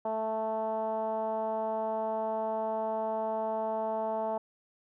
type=tone with low-pass filter; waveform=10% pulse; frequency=220 Hz; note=A3; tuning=in tune; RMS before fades=-32 dBFS; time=0.05-4.38 s; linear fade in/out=5 ms; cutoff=770 Hz; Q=9.6; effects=none